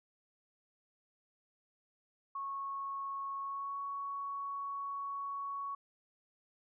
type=tone with pitch glide; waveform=sine; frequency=1101 to 1115.7 Hz; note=C#6 to C#6; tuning=-12 to +11 cents; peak=-37 dBFS; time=2.35-5.75 s; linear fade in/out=5 ms; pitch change=+23 cents; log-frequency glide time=3.41-3.79 s; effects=none